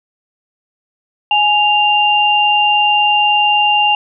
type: tone pair together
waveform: sine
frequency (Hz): 834.7 / 2789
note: G#5 / F7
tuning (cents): +9 / -3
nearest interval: octave + major sixth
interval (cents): 2088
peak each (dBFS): -12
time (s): 1.31-3.95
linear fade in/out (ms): 2
effects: none